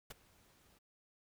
pink noise with ADSR envelope, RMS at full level -45 dBFS, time 0.1-0.79 s, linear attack 9 ms, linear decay 17 ms, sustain -23 dB, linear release 15 ms, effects none

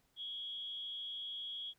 sine tone with amplitude modulation, 3318 Hz, G#7, 2 cents flat, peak -38 dBFS, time 0.16-1.74 s, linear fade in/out 50 ms, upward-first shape sine, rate 233 Hz, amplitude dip 60%, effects pink hiss -75 dBFS RMS until 1.78 s

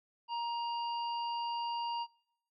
harmonic tone, 940 Hz, A#5, 14 cents sharp, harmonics 1 / 3 / 5, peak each -34 / -44 / -48 dBFS, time 0.28-2.07 s, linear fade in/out 50 ms, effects noise-tail reverb RT60 0.7 s tail -24 dB re dry

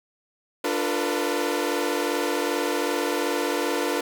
sawtooth chord, B half-diminished seventh, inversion first, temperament equal with one note detuned, 293.7 / 349.2 / 451.3 / 493.9 Hz, D4 / F4 / A4 / B4, 0 / 0 / +44 / 0 cents, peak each -25 dBFS, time 0.64-4.01 s, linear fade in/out 5 ms, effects none

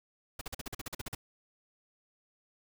pink noise bursts, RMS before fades -39 dBFS, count 12, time 0.39-1.15 s, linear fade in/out 5 ms, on 23 ms, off 44 ms, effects none

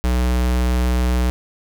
square tone, 61.74 Hz, B1, in tune, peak -16 dBFS, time 0.04-1.3 s, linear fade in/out 0 ms, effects none

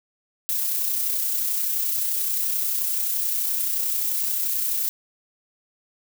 violet noise with amplitude modulation, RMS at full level -23 dBFS, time 0.49-4.89 s, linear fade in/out 0 ms, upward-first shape sine, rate 31.5 Hz, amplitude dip 30%, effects none

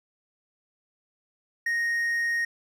triangle tone, 1864.7 Hz, A#6, in tune, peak -22 dBFS, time 1.66-2.45 s, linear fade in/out 5 ms, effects none

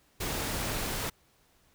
pink noise, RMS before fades -33 dBFS, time 0.2-1.1 s, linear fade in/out 10 ms, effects pink hiss -66 dBFS RMS until 1.74 s

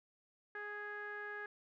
sawtooth tone with low-pass filter, 415.3 Hz, G#4, in tune, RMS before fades -45 dBFS, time 0.55-1.46 s, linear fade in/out 2 ms, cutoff 1700 Hz, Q 7.8, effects none

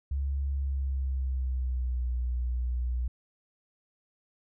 sine tone with pitch glide, 69.1 to 61.21 Hz, C#2 to B1, -5 to -15 cents, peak -27 dBFS, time 0.11-3.08 s, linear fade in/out 5 ms, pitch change -210 cents, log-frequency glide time 0.53-2.09 s, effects none

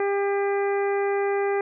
harmonic tone, 400 Hz, G4, 35 cents sharp, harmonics 1 / 2 / 3 / 4 / 5 / 6, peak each -22 / -29 / -36 / -36 / -35 / -41 dBFS, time 0-1.61 s, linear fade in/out 2 ms, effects none

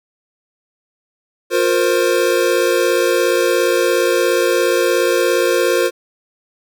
square chord, F suspended fourth, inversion none, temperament equal with one note detuned, 356.2 / 466.2 / 523.3 Hz, F4 / Bb4 / C5, +34 / 0 / 0 cents, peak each -18 dBFS, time 1.5-5.91 s, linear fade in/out 50 ms, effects none

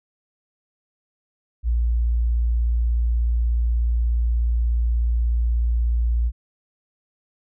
sine tone, 58.3 Hz, A#1, 1 cent sharp, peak -17 dBFS, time 1.63-6.32 s, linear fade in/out 50 ms, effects none

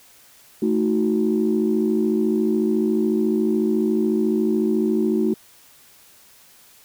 sine chord, D# diminished, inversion second, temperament equal with one note detuned, 220 / 316 / 370 Hz, A3 / D#4 / F#4, 0 / +27 / 0 cents, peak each -20 / -22 / -21 dBFS, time 0.62-5.34 s, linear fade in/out 5 ms, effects tanh soft clip ceiling -9 dBFS + white hiss -51 dBFS RMS until 6.84 s

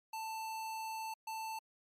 square tone bursts at uneven times, 886 Hz, A5, 12 cents sharp, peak -40 dBFS, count 2, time 0.13-1.14 / 1.27-1.59 s, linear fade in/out 5 ms, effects MP3 64 kbps

